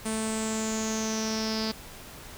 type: tone with low-pass filter sweep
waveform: sawtooth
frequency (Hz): 220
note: A3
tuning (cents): 0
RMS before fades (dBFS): -30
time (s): 0.05-1.72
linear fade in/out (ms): 10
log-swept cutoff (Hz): 9100 to 4800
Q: 8.7
effects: pink hiss -45 dBFS RMS until 2.37 s